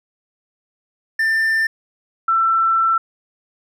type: tone pair in turn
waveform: triangle / sine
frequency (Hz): 1788 / 1338.6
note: A6 / E6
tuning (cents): +27 / +26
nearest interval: perfect fourth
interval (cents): 501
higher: first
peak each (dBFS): -13 / -13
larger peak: neither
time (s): 1.19-1.67 / 2.28-2.98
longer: second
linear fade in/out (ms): 5
effects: none